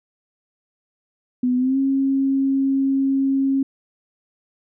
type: tone with pitch glide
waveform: sine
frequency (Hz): 249.9 to 270.9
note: B3 to C#4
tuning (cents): +21 to -40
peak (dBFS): -16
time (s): 1.43-3.63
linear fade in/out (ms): 5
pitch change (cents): +139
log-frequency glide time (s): 1.57-1.78
effects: none